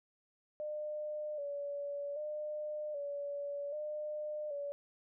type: tone with vibrato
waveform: sine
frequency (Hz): 587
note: D5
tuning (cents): -1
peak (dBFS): -37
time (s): 0.6-4.72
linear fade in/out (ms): 0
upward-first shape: square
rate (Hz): 0.64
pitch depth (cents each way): 47
effects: none